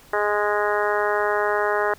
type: harmonic tone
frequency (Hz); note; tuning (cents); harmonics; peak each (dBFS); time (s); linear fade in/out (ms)
207.7; G#3; 0; 2 / 3 / 4 / 5 / 6 / 7 / 8 / 9; -24 / -26 / -27 / -28 / -29 / -29 / -30 / -31; 0.13-1.94; 5
effects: pink hiss -50 dBFS RMS until 1.98 s